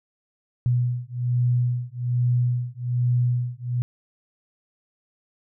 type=beating tone pair; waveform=sine; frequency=122.1 / 123.3 Hz; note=B2 / B2; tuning=-19 / -2 cents; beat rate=1.2 Hz; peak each=-23 dBFS; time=0.66-3.82 s; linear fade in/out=0 ms; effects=none